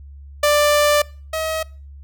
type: tone pair in turn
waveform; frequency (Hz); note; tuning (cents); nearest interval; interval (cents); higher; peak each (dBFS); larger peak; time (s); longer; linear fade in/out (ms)
sawtooth; 590 / 636.8; D5 / D#5; +8 / +40; minor second; 132; second; -9 / -17; first; 0.43-1.02 / 1.33-1.63; first; 5
effects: noise-tail reverb RT60 0.4 s tail -23 dB re dry + added 70 Hz sine -36 dBFS peak until 2.03 s